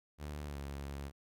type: tone with pitch glide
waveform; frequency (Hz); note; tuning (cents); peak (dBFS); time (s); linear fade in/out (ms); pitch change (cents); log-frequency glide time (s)
sawtooth; 74 to 70.05; D2 to C#2; +14 to +19; -37; 0.18-1.12; 50; -95; 0.45-0.58
effects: none